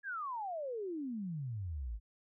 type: exponential sweep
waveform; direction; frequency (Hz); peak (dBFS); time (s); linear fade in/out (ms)
sine; down; 1700 to 49.18; -37; 0.03-2; 50
effects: none